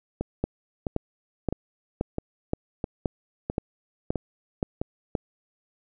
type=two click trains; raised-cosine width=2 ms; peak=-11 / -14 dBFS; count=10 / 8; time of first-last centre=0.44-5.152 / 0.21-4.815 s; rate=1.91 / 1.52 Hz; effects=none